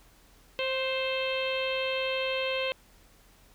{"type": "harmonic tone with a mistuned harmonic", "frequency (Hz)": 526, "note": "C5", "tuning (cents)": 9, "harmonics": [1, 2, 3, 4, 5, 6, 7, 8], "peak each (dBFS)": [-30, -39, -42, -39, -34, -36, -44, -45], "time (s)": [0.59, 2.72], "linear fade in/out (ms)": 0, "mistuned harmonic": 3, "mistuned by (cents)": -27, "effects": ["added 42 Hz sine -60 dBFS peak until 3.54 s", "pink hiss -60 dBFS RMS until 3.54 s"]}